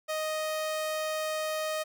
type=tone; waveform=sawtooth; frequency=623 Hz; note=D#5; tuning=2 cents sharp; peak=-26 dBFS; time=0.08-1.84 s; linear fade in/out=20 ms; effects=none